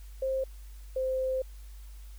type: tone pair in turn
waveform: sine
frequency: 529 / 520.5 Hz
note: C5 / C5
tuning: +19 / -9 cents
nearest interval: unison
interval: 28 cents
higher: first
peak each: -27 dBFS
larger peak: neither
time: 0.22-0.44 / 0.96-1.42 s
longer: second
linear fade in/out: 5 ms
effects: added 50 Hz sine -43 dBFS peak until 2.18 s + white hiss -60 dBFS RMS until 2.18 s